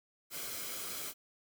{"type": "noise with comb filter", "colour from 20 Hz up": "white", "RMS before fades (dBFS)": -41, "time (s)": [0.3, 1.14], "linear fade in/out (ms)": 50, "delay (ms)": 1.1, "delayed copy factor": -0.5, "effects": []}